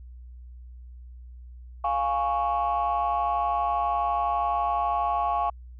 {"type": "chord", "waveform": "sine", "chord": "Db major", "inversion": "first", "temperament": "equal", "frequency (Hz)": [698.5, 830.6, 1108.7], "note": ["F5", "Ab5", "Db6"], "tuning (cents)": [0, 0, 0], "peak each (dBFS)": -26, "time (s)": [1.84, 5.5], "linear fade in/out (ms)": 5, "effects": ["tanh soft clip ceiling -17 dBFS", "added 61 Hz sine -41 dBFS peak until 5.79 s"]}